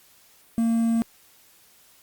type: tone with quantisation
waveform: triangle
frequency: 229.1 Hz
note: A#3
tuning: 30 cents flat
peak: -17 dBFS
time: 0.58-1.02 s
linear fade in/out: 0 ms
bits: 7
effects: white hiss -56 dBFS RMS until 2.02 s + Opus 48 kbps